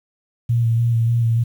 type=tone with vibrato; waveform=sine; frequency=116.3 Hz; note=A#2; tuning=4 cents flat; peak=-14 dBFS; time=0.49-1.44 s; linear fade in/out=10 ms; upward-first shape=square; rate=3.4 Hz; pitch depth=23 cents each way; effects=8-bit